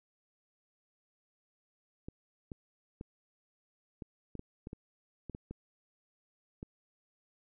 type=clicks; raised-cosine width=3 ms; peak=-29 dBFS; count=12; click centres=2.085 / 2.518 / 3.011 / 4.022 / 4.353 / 4.394 / 4.671 / 4.731 / 5.297 / 5.349 / 5.51 / 6.629 s; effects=none